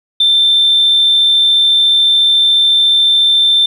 sine tone, 3563 Hz, A7, 21 cents sharp, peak -6 dBFS, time 0.2-3.66 s, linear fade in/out 5 ms, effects tanh soft clip ceiling -2 dBFS + 8-bit

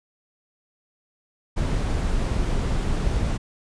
brown noise, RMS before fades -23 dBFS, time 1.56-3.38 s, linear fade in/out 20 ms, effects resampled to 22050 Hz

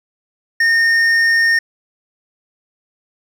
sine tone with hard clipping, 1833 Hz, A#6, 30 cents flat, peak -12 dBFS, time 0.6-1.59 s, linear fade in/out 5 ms, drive 6 dB, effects none

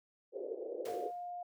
pink band-pass noise, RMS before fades -41 dBFS, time 0.32-1.12 s, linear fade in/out 50 ms, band 380 to 540 Hz, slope 48 dB/octave
pink noise with exponential decay, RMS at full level -47 dBFS, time 0.85-1.31 s, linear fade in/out 5 ms, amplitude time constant 100 ms
sine tone, 708 Hz, F5, 23 cents sharp, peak -40 dBFS, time 0.88-1.43 s, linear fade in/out 5 ms
effects high-pass 200 Hz 12 dB/octave

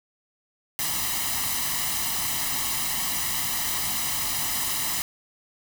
white noise with comb filter, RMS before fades -27 dBFS, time 0.79-5.02 s, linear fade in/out 0 ms, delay 1 ms, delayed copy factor +0.7, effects none

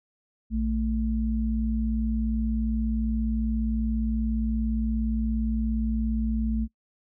sine tone pair together, 58.58 / 221.3 Hz, A#1 / A3, +9 / +10 cents, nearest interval octave + major seventh, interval 2301 cents, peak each -26 dBFS, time 0.5-6.68 s, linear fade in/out 50 ms, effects noise-tail reverb RT60 0.1 s tail -23 dB re dry

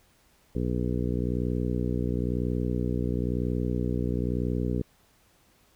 harmonic tone, 61 Hz, B1, 21 cents flat, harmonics 1 / 2 / 3 / 4 / 5 / 6 / 7 / 8, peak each -31 / -31 / -32 / -33 / -35 / -39 / -36 / -40 dBFS, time 0.55-4.82 s, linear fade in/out 5 ms, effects pink hiss -63 dBFS RMS until 5.75 s

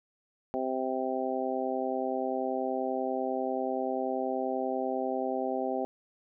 harmonic tone, 130.3 Hz, C3, 7 cents flat, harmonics 2 / 3 / 4 / 5 / 6, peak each -35 / -35 / -35 / -35 / -35 dBFS, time 0.54-5.85 s, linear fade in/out 0 ms, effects none

